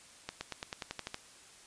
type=accelerating click train; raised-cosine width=0.2 ms; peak=-20 dBFS; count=10; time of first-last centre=0.29-1.144 s; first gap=120 ms; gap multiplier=0.94; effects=white hiss -56 dBFS RMS until 1.66 s + resampled to 22050 Hz